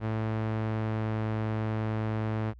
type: tone with pitch glide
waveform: sawtooth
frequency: 110.1 to 109.34 Hz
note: A2 to A2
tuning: +2 to -10 cents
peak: -24 dBFS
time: 0-2.54 s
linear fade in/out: 50 ms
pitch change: -12 cents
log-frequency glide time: 0.25-1.26 s
effects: added 60 Hz sine -47 dBFS peak until 2.59 s + low-pass 2000 Hz 12 dB/octave